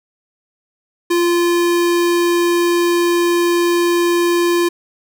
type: tone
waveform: square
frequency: 346.2 Hz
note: F4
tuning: 15 cents flat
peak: -13 dBFS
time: 1.1-4.69 s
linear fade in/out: 10 ms
effects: none